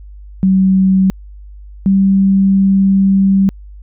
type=tone pair in turn; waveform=sine; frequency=190 / 194.22 Hz; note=F#3 / G3; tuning=+46 / -16 cents; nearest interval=unison; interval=38 cents; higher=second; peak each=-7 dBFS; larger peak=neither; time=0.43-1.1 / 1.86-3.49 s; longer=second; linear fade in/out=0 ms; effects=added 50 Hz sine -31 dBFS peak until 3.82 s